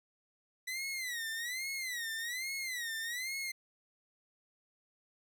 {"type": "tone with vibrato", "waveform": "sawtooth", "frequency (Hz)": 1973, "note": "B6", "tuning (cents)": -2, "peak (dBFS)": -33, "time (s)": [0.67, 3.52], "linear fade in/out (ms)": 10, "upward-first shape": "sine", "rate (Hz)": 1.2, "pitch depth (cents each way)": 170, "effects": []}